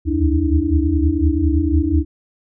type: tone cluster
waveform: sine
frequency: 72.6 / 76.7 / 82.5 / 293.7 / 323.2 Hz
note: D2 / D#2 / E2 / D4 / E4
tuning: -19 / -24 / +2 / 0 / -34 cents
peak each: -20 dBFS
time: 0.05-2.05 s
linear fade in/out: 50 ms
effects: none